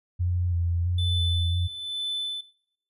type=tone with vibrato; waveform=sine; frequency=87.31 Hz; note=F2; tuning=in tune; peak=-22 dBFS; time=0.19-1.68 s; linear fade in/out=20 ms; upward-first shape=square; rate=1.5 Hz; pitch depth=28 cents each way
type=tone with tremolo; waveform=triangle; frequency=3512 Hz; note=A7; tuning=4 cents flat; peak=-26 dBFS; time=0.98-2.41 s; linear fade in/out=5 ms; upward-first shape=sine; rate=1.1 Hz; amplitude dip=65%
effects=noise-tail reverb RT60 0.7 s tail -18 dB re dry + resampled to 32000 Hz